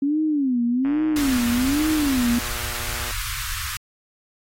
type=tone with vibrato; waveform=sine; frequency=271.9 Hz; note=C#4; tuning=33 cents flat; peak=-18 dBFS; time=0.02-2.39 s; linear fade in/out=5 ms; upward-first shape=sine; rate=1.2 Hz; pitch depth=240 cents each way
type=click train; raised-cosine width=0.5 ms; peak=-22 dBFS; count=272; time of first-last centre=0.85-3.108 s; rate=120 Hz
type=band-stop noise; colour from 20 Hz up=pink; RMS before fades=-29 dBFS; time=1.16-3.77 s; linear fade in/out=2 ms; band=100 to 1100 Hz; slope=48 dB/octave
effects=AAC 48 kbps